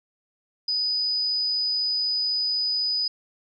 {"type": "tone", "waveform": "sine", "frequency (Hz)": 4978, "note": "D#8", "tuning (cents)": 0, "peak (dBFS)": -22, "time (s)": [0.68, 3.08], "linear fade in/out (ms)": 5, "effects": []}